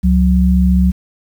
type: tone pair together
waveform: sine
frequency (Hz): 68.7 / 183.41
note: C#2 / F#3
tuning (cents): -15 / -15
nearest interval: octave + perfect fourth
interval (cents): 1700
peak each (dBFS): -11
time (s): 0.03-0.92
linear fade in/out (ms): 20
effects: 7-bit